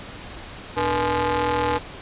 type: ring-modulated tone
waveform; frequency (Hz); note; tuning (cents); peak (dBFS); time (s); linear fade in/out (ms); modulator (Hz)
sawtooth; 185; F#3; 0; -13; 0.76-1.79; 20; 668
effects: pink hiss -38 dBFS RMS until 2.01 s + resampled to 8000 Hz